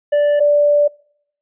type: tone pair in turn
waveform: triangle / sine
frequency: 585 / 585 Hz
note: D5 / D5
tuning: -7 / -7 cents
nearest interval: unison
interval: 0 cents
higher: neither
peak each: -9 dBFS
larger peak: neither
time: 0.12-0.4 / 0.4-0.88 s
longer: second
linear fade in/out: 10 ms
effects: noise-tail reverb RT60 0.7 s tail -26 dB re dry + resampled to 8000 Hz